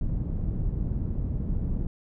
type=low-pass noise; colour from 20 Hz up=pink; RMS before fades=-28 dBFS; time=0.01-1.87 s; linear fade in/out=2 ms; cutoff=180 Hz; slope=12 dB/octave; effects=none